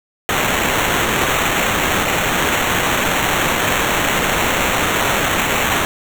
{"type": "noise with sample-and-hold", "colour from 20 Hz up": "blue", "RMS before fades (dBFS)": -17, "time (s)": [0.29, 5.85], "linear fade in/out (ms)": 0, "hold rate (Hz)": 4900, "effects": []}